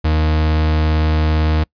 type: tone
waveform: 40% pulse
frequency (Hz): 77.78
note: D#2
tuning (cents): 0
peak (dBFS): -12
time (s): 0.04-1.64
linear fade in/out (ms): 10
effects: noise-tail reverb RT60 0.1 s tail -26 dB re dry + resampled to 11025 Hz